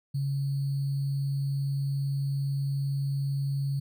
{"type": "tone with sample-and-hold", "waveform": "sine", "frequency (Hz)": 138.8, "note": "C#3", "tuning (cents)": 3, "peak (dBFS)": -26, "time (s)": [0.14, 3.8], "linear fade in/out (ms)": 10, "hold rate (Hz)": 4410, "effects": []}